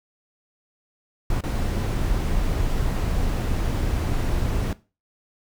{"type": "noise with dropouts", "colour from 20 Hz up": "brown", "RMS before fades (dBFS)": -23, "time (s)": [1.3, 4.73], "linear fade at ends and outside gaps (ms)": 2, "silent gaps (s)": [1.408, 1.437], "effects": ["noise-tail reverb RT60 0.3 s tail -18 dB re dry"]}